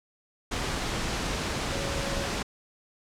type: tone in noise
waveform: sine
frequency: 554.4 Hz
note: C#5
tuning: in tune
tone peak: -36 dBFS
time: 1.72-2.27 s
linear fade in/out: 10 ms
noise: pink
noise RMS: -30 dBFS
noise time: 0.51-2.43 s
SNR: -9 dB
effects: low-pass 7000 Hz 12 dB/octave